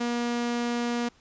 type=tone; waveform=sawtooth; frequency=238.8 Hz; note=A#3; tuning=42 cents sharp; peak=-22 dBFS; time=0-1.09 s; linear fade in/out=10 ms; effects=pink hiss -60 dBFS RMS until 1.2 s + resampled to 16000 Hz